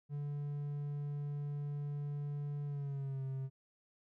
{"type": "tone with pitch glide", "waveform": "triangle", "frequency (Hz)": [144.9, 133.64], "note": ["D3", "C3"], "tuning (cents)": [-23, 37], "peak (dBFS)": -35, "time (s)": [0.09, 3.5], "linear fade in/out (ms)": 50, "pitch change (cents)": -140, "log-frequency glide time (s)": [2.65, 3.23], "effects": []}